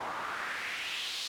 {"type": "noise with band-pass filter sweep", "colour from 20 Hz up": "pink", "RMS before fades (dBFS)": -37, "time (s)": [0, 1.28], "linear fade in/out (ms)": 10, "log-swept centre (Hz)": [920, 4300], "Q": 2.6, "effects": []}